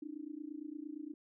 sine tone with amplitude modulation, 300.6 Hz, D4, 40 cents sharp, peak -38 dBFS, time 0.02-1.14 s, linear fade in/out 5 ms, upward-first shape sine, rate 28.7 Hz, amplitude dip 95%, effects none

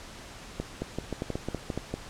clicks, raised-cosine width 2 ms, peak -17 dBFS, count 12, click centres 0.6 / 0.82 / 0.986 / 1.127 / 1.221 / 1.303 / 1.355 / 1.486 / 1.547 / 1.702 / 1.776 / 1.94 s, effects pink hiss -45 dBFS RMS until 2.09 s + low-pass 8000 Hz 12 dB/octave

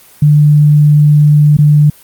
sine tone with dropouts, 148.6 Hz, D3, 21 cents sharp, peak -3 dBFS, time 0.22-1.9 s, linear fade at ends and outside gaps 5 ms, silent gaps 1.569-1.586 s, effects white hiss -41 dBFS RMS until 2.03 s + Opus 32 kbps

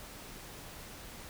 silence, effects pink hiss -48 dBFS RMS until 1.29 s

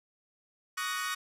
sawtooth chord, D# minor seventh, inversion third, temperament equal with one note detuned, 1121.6 / 1244.5 / 1480 / 1864.7 Hz, C#6 / D#6 / F#6 / A#6, +20 / 0 / 0 / 0 cents, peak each -34 dBFS, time 0.77-1.15 s, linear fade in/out 10 ms, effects resampled to 32000 Hz

